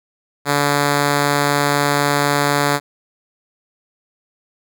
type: tone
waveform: 5% pulse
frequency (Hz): 144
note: D3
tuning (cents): -34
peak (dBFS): -3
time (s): 0.45-2.8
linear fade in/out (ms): 50
effects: none